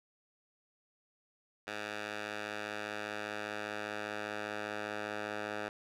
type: tone with band-pass filter sweep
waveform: 10% pulse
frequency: 105 Hz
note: G#2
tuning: 19 cents sharp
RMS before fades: -40 dBFS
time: 1.67-5.69 s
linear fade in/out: 5 ms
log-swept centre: 2000 to 1300 Hz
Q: 0.82
effects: none